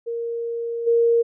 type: tone with level steps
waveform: sine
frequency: 466.2 Hz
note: A#4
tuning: in tune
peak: -24 / -14 dBFS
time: 0.06-1.23 s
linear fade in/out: 20 ms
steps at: 0.86 s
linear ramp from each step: 20 ms
effects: none